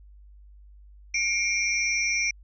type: tone cluster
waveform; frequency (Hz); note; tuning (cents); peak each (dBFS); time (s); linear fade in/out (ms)
sine; 2159 / 2358 / 5550 / 5840; C#7 / D7 / F8 / F#8; -46 / +6 / -12 / -24; -30 / -25 / -32 / -31; 1.14-2.31; 5
effects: added 50 Hz sine -47 dBFS peak until 2.43 s